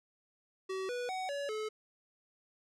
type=tone with pitch steps; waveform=square; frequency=380 / 489.9 / 749 / 567 / 431.3 Hz; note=F#4 / B4 / F#5 / C#5 / A4; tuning=+46 / -14 / +21 / +39 / -35 cents; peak=-36 dBFS; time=0.69-1.69 s; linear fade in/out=10 ms; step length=200 ms; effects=low-pass 7000 Hz 12 dB/octave